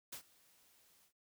white noise with ADSR envelope, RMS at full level -45 dBFS, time 0.12-1.13 s, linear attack 8 ms, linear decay 91 ms, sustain -24 dB, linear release 90 ms, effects none

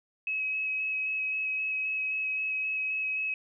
sine tone with vibrato, 2560 Hz, D#7, 49 cents sharp, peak -28 dBFS, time 0.27-3.34 s, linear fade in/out 2 ms, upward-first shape square, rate 3.8 Hz, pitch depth 9 cents each way, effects none

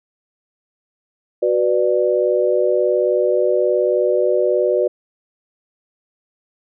sine chord, B minor, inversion second, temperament just, 370.4 / 493.9 / 592.7 Hz, F#4 / B4 / D5, +2 / 0 / +16 cents, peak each -18 dBFS, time 1.42-4.88 s, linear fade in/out 10 ms, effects none

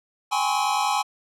square tone cluster, 783 / 833 / 1015 / 1093 / 1287 Hz, G5 / G#5 / B5 / C#6 / E6, -2 / +5 / +47 / -25 / -42 cents, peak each -29 / -25 / -29 / -29 / -33 dBFS, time 0.31-1.03 s, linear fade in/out 20 ms, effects low-pass 10000 Hz 12 dB/octave

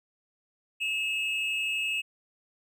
triangle tone pair together, 2600 / 2832 Hz, E7 / F7, -24 / +23 cents, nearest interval minor second, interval 147 cents, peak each -27 / -31 dBFS, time 0.8-2.02 s, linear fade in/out 20 ms, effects none

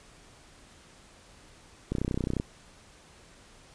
click train, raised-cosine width 3 ms, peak -16 dBFS, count 16, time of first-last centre 1.92-2.399 s, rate 31.3 Hz, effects pink hiss -55 dBFS RMS until 3.74 s + resampled to 22050 Hz

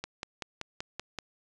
click train, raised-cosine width 0.2 ms, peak -18 dBFS, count 7, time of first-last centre 0.04-1.187 s, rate 5.23 Hz, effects resampled to 22050 Hz

